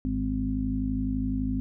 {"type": "harmonic tone with a mistuned harmonic", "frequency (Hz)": 51.91, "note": "G#1", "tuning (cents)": 0, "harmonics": [1, 2, 3, 4, 5], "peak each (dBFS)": [-31, -35, -39, -34, -28], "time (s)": [0.05, 1.6], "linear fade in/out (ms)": 0, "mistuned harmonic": 3, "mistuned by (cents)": 40, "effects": []}